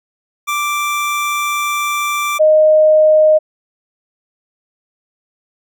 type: tone pair in turn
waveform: 25% pulse / sine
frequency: 1174.7 / 619.4 Hz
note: D6 / D#5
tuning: 0 / -8 cents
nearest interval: major seventh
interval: 1108 cents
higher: first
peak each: -12 / -6 dBFS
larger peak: second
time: 0.47-2.39 / 2.39-3.39 s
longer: first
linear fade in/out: 20 ms
effects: none